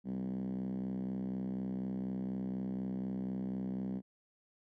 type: tone with band-pass filter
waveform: 5% pulse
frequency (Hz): 64.1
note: C2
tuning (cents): -35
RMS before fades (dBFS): -38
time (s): 0.04-4.02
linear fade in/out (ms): 50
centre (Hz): 210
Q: 7.1
effects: none